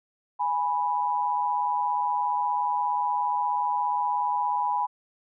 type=tone pair together; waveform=sine; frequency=829 / 985.9 Hz; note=G#5 / B5; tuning=-3 / -3 cents; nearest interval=minor third; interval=300 cents; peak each=-27 / -25 dBFS; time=0.39-4.87 s; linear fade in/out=20 ms; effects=none